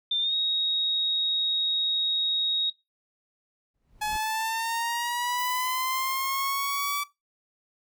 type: tone with pitch glide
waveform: sine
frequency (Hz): 3586 to 3769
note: A7 to A#7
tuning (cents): +32 to +18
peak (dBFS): -23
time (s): 0.11-2.7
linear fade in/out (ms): 5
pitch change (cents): +86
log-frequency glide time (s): 0.21-0.34
type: noise with exponential growth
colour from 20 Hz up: brown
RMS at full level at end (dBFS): -38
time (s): 3.74-4.17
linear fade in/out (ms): 5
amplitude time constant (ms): 92
type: linear sweep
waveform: sawtooth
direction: up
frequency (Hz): 846 to 1154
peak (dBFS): -23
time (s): 4.01-7.04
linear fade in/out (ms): 10
type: high-pass noise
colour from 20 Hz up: white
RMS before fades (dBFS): -38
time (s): 5.38-7.01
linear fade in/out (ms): 5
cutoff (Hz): 11000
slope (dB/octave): 48
effects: noise-tail reverb RT60 0.2 s tail -19 dB re dry